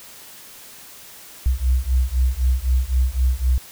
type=beating tone pair; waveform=sine; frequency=61.74 / 65.64 Hz; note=B1 / C2; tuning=0 / +6 cents; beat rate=3.9 Hz; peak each=-19 dBFS; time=1.46-3.58 s; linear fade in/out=0 ms; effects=white hiss -42 dBFS RMS until 3.71 s